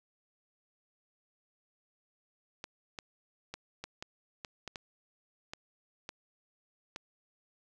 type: clicks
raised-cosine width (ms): 0.2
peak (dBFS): -23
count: 11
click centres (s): 2.641 / 2.988 / 3.54 / 3.84 / 4.025 / 4.448 / 4.677 / 4.758 / 5.535 / 6.091 / 6.961
effects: none